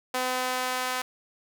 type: tone with high-pass filter sweep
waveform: sawtooth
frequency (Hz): 254.1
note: B3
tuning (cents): +49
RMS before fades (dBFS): -29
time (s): 0.14-1.02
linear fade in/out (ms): 5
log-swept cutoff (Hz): 620 to 970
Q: 0.98
effects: none